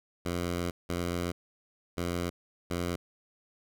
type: tone bursts at uneven times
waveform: 10% pulse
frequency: 87.31 Hz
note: F2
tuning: in tune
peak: -22 dBFS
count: 4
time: 0.25-0.71 / 0.89-1.32 / 1.97-2.3 / 2.7-2.96 s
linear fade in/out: 10 ms
effects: none